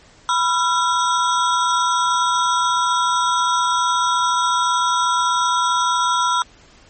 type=ring-modulated tone; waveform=square; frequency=1174.7 Hz; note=D6; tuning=in tune; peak=-13 dBFS; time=0.29-6.42 s; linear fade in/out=0 ms; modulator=188 Hz; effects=pink hiss -49 dBFS RMS until 6.89 s + MP3 32 kbps